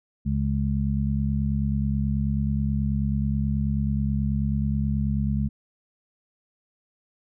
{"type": "harmonic tone", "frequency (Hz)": 69.3, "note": "C#2", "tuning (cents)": 0, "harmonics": [1, 2, 3], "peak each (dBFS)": [-26, -26, -26], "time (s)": [0.25, 5.49], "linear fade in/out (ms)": 20, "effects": []}